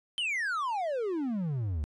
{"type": "exponential sweep", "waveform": "triangle", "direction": "down", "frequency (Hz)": [3136, 69.3], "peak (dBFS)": -27, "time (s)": [0.18, 1.84], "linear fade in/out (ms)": 0, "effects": ["resampled to 24000 Hz"]}